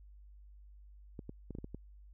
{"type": "clicks", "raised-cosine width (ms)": 3, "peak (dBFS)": -30, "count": 7, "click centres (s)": [1.192, 1.294, 1.507, 1.551, 1.586, 1.644, 1.746], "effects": ["added 50 Hz sine -53 dBFS peak until 2.13 s"]}